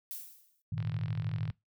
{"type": "noise with exponential decay", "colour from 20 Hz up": "violet", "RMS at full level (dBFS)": -38, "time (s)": [0.11, 0.62], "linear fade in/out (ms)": 0, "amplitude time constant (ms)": 110}
{"type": "chord", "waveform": "sine", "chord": "Ab suspended second", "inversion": "none", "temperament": "equal", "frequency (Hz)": [103.83, 116.54, 155.56], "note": ["Ab2", "Bb2", "Eb3"], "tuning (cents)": [0, 0, 0], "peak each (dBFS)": [-36, -36, -36], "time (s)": [0.72, 1.51], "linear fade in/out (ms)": 5}
{"type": "click train", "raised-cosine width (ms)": 0.3, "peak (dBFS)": -31, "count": 32, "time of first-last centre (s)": [0.78, 1.501], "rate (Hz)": 43}
{"effects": ["noise-tail reverb RT60 0.2 s tail -23 dB re dry"]}